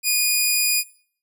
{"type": "tone", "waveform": "10% pulse", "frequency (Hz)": 2458, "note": "D#7", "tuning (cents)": -22, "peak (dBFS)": -8, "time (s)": [0.03, 0.84], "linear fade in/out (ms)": 50, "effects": ["noise-tail reverb RT60 0.5 s tail -20 dB re dry"]}